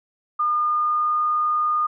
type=tone with pitch glide; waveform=sine; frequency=1213 to 1222.1 Hz; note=D#6 to D#6; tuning=-44 to -31 cents; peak=-18 dBFS; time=0.39-1.87 s; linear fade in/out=10 ms; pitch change=+13 cents; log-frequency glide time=0.55-1.22 s; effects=none